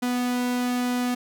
sawtooth tone with flanger, 246.9 Hz, B3, in tune, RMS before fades -25 dBFS, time 0.02-1.15 s, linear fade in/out 10 ms, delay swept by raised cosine 1.8 to 2.37 ms, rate 1.1 Hz, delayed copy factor -0.5, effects none

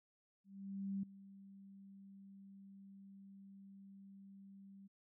sine tone with ADSR envelope, 196 Hz, G3, in tune, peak -37 dBFS, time 0.44-4.88 s, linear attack 590 ms, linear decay 5 ms, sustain -18 dB, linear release 17 ms, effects none

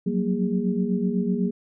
sine tone cluster, 181.3 / 189.3 / 233.7 / 409.3 Hz, F#3 / F#3 / A#3 / G#4, -35 / +40 / +5 / -25 cents, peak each -27 / -25 / -26 / -30 dBFS, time 0.06-1.51 s, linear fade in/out 10 ms, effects none

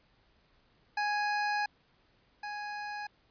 25% pulse tone pair in turn, 830.6 / 830.6 Hz, G#5 / G#5, 0 / 0 cents, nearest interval unison, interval 0 cents, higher neither, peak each -25 / -33 dBFS, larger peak first, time 0.97-1.66 / 2.43-3.07 s, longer first, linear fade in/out 5 ms, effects pink hiss -68 dBFS RMS until 3.3 s + resampled to 11025 Hz

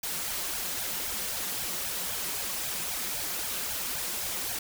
white noise with flanger, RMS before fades -33 dBFS, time 0.03-4.59 s, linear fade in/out 5 ms, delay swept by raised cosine 1.2 to 5.7 ms, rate 3.8 Hz, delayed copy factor +0.9, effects none

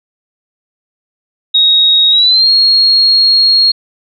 sine tone with pitch glide, 3772 to 4283 Hz, A#7 to C8, +20 to +40 cents, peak -5 dBFS, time 1.54-3.72 s, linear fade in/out 10 ms, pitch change +220 cents, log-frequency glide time 2.1-2.5 s, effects none

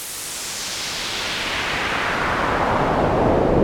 brown noise with band-pass filter sweep, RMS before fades -21 dBFS, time 0-3.63 s, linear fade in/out 0 ms, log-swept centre 11000 to 440 Hz, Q 1.2, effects none

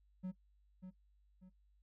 triangle tone with echo, 185 Hz, F#3, in tune, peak -37 dBFS, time 0.23-0.32 s, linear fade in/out 20 ms, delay 590 ms, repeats 2, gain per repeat -8 dB, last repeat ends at 1.5 s, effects noise-tail reverb RT60 0.1 s tail -19 dB re dry + added 50 Hz sine -68 dBFS peak until 1.82 s

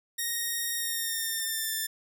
5% pulse tone with pitch glide, 1864.7 to 1773.3 Hz, A#6 to A6, 0 to +13 cents, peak -19 dBFS, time 0.18-1.87 s, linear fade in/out 10 ms, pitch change -87 cents, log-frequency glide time 0.75-1.73 s, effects none

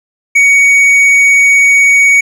sine tone with tanh clipping, 2242 Hz, C#7, 19 cents sharp, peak -5 dBFS, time 0.35-2.21 s, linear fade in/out 10 ms, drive 7 dB, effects none

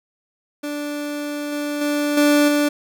30% pulse tone with level steps, 292.9 Hz, D4, 5 cents flat, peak -22 / -20 / -16 / -10 / -13 dBFS, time 0.63-2.69 s, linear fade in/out 10 ms, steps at 1.52 / 1.81 / 2.17 / 2.48 s, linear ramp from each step 5 ms, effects none

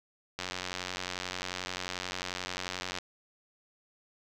click train, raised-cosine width 0.2 ms, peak -17 dBFS, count 238, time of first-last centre 0.39-2.986 s, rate 91.3 Hz, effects none

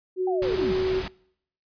sine tone with pitch glide, 370 to 374.5 Hz, F#4 to F#4, 0 to +21 cents, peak -22 dBFS, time 0.16-1.03 s, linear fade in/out 50 ms, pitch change +21 cents, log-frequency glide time 0.33-0.6 s
sine linear sweep, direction down, 784 to 155.4 Hz, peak -28 dBFS, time 0.27-0.73 s, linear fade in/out 5 ms
pink noise, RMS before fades -33 dBFS, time 0.42-1.08 s, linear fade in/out 2 ms
effects noise-tail reverb RT60 0.7 s tail -24 dB re dry + resampled to 11025 Hz

